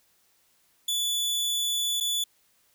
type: tone with dropouts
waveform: sawtooth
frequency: 3459 Hz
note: A7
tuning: 30 cents flat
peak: -22 dBFS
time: 0.88-2.24 s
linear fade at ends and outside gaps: 5 ms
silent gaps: 2.002-2.007 s
effects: white hiss -66 dBFS RMS until 2.74 s